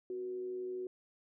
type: tone with frequency modulation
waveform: sine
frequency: 370 Hz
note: F#4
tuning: in tune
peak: -37 dBFS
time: 0.1-0.87 s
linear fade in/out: 2 ms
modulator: 112 Hz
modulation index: 0.24
effects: none